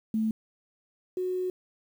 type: tone pair in turn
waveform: sine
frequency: 219.8 / 367.1 Hz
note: A3 / F#4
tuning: -2 / -14 cents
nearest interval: major sixth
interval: 888 cents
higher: second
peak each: -24 / -27 dBFS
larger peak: first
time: 0.14-0.31 / 1.17-1.5 s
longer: second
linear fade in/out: 2 ms
effects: 9-bit